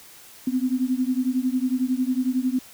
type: beating tone pair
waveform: sine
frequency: 250.9 / 261.9 Hz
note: B3 / C4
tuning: +28 / +2 cents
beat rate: 11 Hz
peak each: -23 / -24 dBFS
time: 0.47-2.59 s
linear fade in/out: 5 ms
effects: white hiss -47 dBFS RMS until 2.73 s